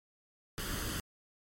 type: noise with comb filter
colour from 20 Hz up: pink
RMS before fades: -37 dBFS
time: 0.58-1 s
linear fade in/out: 0 ms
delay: 0.63 ms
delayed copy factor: +0.6
effects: MP3 64 kbps